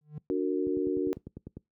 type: tone with exponential growth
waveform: triangle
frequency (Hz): 150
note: D3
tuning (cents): +37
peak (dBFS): -31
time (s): 0.01-0.18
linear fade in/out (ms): 2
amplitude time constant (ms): 36
type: chord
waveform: sine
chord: D augmented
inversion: none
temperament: just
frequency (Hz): 293.7 / 367.1 / 458.9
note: D4 / F#4 / A#4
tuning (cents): 0 / -14 / -27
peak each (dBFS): -30 / -29 / -33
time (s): 0.3-1.13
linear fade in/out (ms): 0
type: click train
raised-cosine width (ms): 3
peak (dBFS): -27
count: 10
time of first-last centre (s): 0.67-1.57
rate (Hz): 10
effects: noise-tail reverb RT60 0.2 s tail -24 dB re dry + high-pass 60 Hz 12 dB/octave